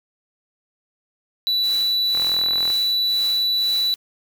triangle tone, 3955 Hz, B7, 2 cents sharp, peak -16 dBFS, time 1.47-3.94 s, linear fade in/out 0 ms
white noise with tremolo, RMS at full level -35 dBFS, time 1.63-3.96 s, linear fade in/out 10 ms, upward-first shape triangle, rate 2 Hz, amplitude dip 95%
click train, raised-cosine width 0.5 ms, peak -18 dBFS, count 24, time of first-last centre 2.15-2.702 s, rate 41.7 Hz
effects none

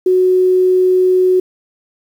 sine tone, 368.8 Hz, F#4, 6 cents flat, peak -8 dBFS, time 0.06-1.4 s, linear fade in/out 5 ms, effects 7-bit

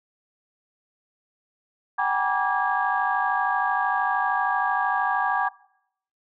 sine tone cluster, 760 / 813 / 961 / 1163 / 1637 Hz, F#5 / G#5 / B5 / D6 / G#6, +46 / -37 / -48 / -17 / -25 cents, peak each -27 dBFS, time 1.98-5.49 s, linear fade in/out 10 ms, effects noise-tail reverb RT60 0.7 s tail -21 dB re dry + tanh soft clip ceiling -10 dBFS

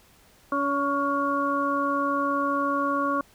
harmonic tone with a mistuned harmonic, 282.3 Hz, C#4, 32 cents sharp, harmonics 1 / 2 / 4 / 5, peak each -28 / -30 / -25 / -32 dBFS, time 0.52-3.21 s, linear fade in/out 2 ms, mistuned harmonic 4, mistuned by -20 cents, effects pink hiss -57 dBFS RMS until 3.34 s

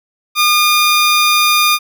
15% pulse tone, 1213 Hz, D#6, 44 cents flat, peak -3 dBFS, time 0.35-1.79 s, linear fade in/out 50 ms, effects none

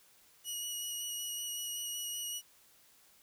15% pulse tone with vibrato, 2911 Hz, F#7, 29 cents flat, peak -30 dBFS, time 0.44-2.42 s, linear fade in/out 50 ms, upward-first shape square, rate 5.3 Hz, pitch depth 9 cents each way, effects white hiss -64 dBFS RMS until 3.22 s

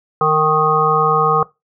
harmonic tone with a mistuned harmonic, 155.56 Hz, D#3, in tune, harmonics 1 / 3 / 5 / 7 / 8, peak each -22 / -17 / -19 / -18 / -16 dBFS, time 0.21-1.43 s, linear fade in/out 2 ms, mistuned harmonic 3, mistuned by -19 cents, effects noise-tail reverb RT60 0.2 s tail -19 dB re dry

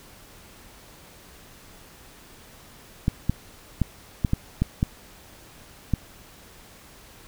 clicks, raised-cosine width 5 ms, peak -8 dBFS, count 8, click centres 3.081 / 3.296 / 3.817 / 4.248 / 4.334 / 4.62 / 4.829 / 5.937 s, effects pink hiss -49 dBFS RMS until 7.27 s

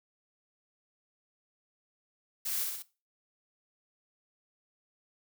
blue noise with echo, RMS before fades -34 dBFS, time 2.45-2.64 s, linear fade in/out 10 ms, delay 62 ms, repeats 3, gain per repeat -3 dB, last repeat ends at 2.826 s, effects noise-tail reverb RT60 0.3 s tail -18 dB re dry

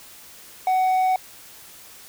sine tone with hard clipping, 747 Hz, F#5, 16 cents sharp, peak -18 dBFS, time 0.67-1.16 s, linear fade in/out 2 ms, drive 3 dB, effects white hiss -45 dBFS RMS until 2.08 s

